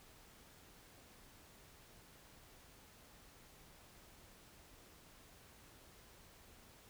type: silence
effects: pink hiss -62 dBFS RMS until 6.89 s